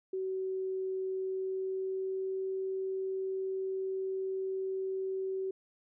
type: tone with pitch glide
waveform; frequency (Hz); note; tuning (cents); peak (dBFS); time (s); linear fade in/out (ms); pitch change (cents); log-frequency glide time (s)
sine; 378.2 to 381.3; F#4 to G4; +38 to -48; -32; 0.13-5.51; 5; +14; 1.06-2.48
effects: none